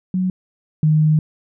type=tone pair in turn; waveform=sine; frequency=185 / 154.4 Hz; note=F#3 / D#3; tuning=0 / -13 cents; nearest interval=minor third; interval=313 cents; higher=first; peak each=-16 / -11 dBFS; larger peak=second; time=0.14-0.3 / 0.83-1.19 s; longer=second; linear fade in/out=2 ms; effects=none